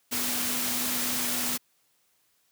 sine tone in noise, 246.4 Hz, B3, 4 cents flat, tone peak -37 dBFS, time 0.11-1.58 s, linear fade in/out 20 ms, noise white, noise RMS -29 dBFS, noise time 0.11-1.58 s, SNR -11 dB, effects white hiss -69 dBFS RMS until 2.51 s + high-pass 80 Hz 12 dB/octave

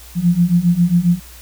sine beating tone pair, 170 / 177.4 Hz, F3 / F3, -46 / +27 cents, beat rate 7.4 Hz, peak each -15 / -13 dBFS, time 0.15-1.2 s, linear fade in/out 50 ms, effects added 60 Hz sine -39 dBFS peak until 1.41 s + white hiss -41 dBFS RMS until 1.41 s

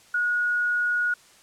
sine tone, 1450 Hz, F#6, 35 cents flat, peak -21 dBFS, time 0.14-1.14 s, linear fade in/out 5 ms, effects white hiss -54 dBFS RMS until 1.42 s + low-pass 9000 Hz 12 dB/octave

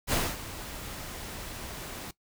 pink noise with ADSR envelope, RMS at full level -26 dBFS, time 0.07-2.11 s, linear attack 53 ms, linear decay 240 ms, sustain -14 dB, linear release 3 ms, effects noise-tail reverb RT60 0.1 s tail -19 dB re dry

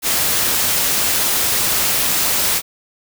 white noise, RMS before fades -17 dBFS, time 0.02-2.62 s, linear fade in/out 50 ms, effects none

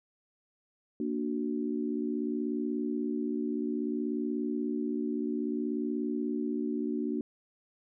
sine chord, Bb augmented, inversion none, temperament equal, 233.1 / 293.7 / 370 Hz, Bb3 / D4 / F#4, 0 / 0 / 0 cents, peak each -33 / -33 / -36 dBFS, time 1-7.21 s, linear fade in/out 2 ms, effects none

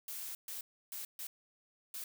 blue noise bursts at uneven times, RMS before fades -43 dBFS, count 5, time 0.08-0.35 / 0.48-0.61 / 0.92-1.05 / 1.19-1.27 / 1.94-2.04 s, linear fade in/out 2 ms, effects none

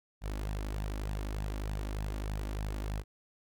sawtooth tone with flanger, 51.5 Hz, G#1, 14 cents flat, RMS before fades -36 dBFS, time 0.21-3.04 s, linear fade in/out 50 ms, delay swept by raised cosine 1.1 to 3.6 ms, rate 3.3 Hz, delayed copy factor +0.55, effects none

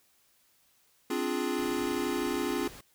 square chord, D half-diminished seventh, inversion third, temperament equal, 261.6 / 293.7 / 349.2 / 415.3 Hz, C4 / D4 / F4 / Ab4, 0 / 0 / 0 / 0 cents, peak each -35 / -36 / -34 / -36 dBFS, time 1.1-2.68 s, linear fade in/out 5 ms
pink noise, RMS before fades -48 dBFS, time 1.58-2.81 s, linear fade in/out 5 ms
effects white hiss -67 dBFS RMS until 2.94 s

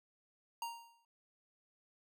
square tone with exponential decay, 932.3 Hz, A#5, in tune, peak -37 dBFS, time 0.62-1.05 s, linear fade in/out 2 ms, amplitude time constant 93 ms, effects none

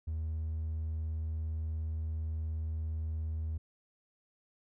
triangle tone, 79.3 Hz, D#2, 33 cents sharp, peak -30 dBFS, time 0.07-3.58 s, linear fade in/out 10 ms, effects tanh soft clip ceiling -28 dBFS

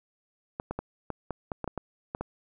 clicks, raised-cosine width 1 ms, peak -18 dBFS, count 11, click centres 0.599 / 0.71 / 0.79 / 1.103 / 1.307 / 1.518 / 1.643 / 1.677 / 1.777 / 2.149 / 2.21 s, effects none

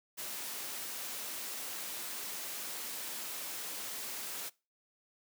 white noise, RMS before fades -41 dBFS, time 0.17-4.5 s, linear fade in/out 20 ms, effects noise-tail reverb RT60 0.3 s tail -23 dB re dry + high-pass 200 Hz 12 dB/octave

